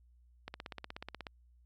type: click train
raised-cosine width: 0.3 ms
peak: -26 dBFS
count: 14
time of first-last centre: 0.48-1.268 s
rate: 16.5 Hz
effects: added 60 Hz sine -61 dBFS peak until 1.65 s + Opus 48 kbps